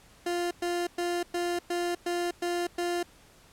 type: tone bursts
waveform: 30% pulse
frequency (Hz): 349.2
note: F4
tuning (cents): 0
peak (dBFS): -25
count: 8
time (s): 0.26-3.03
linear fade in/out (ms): 5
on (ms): 250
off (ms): 110
effects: pink hiss -57 dBFS RMS until 3.52 s + low-pass 12000 Hz 12 dB/octave